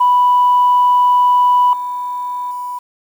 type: tone with level steps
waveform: sine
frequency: 987 Hz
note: B5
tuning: 1 cent flat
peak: -7 / -19 / -21 dBFS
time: 0-2.79 s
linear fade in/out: 10 ms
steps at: 1.73 / 2.51 s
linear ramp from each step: 2 ms
effects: tanh soft clip ceiling -4 dBFS + 7-bit